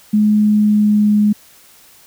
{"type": "tone with pitch glide", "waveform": "sine", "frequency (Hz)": [211.2, 209], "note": ["G#3", "G#3"], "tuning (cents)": [29, 11], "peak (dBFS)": -9, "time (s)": [0.13, 1.33], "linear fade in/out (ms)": 10, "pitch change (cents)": -18, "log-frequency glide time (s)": [0.32, 1.14], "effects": ["white hiss -46 dBFS RMS until 2.06 s"]}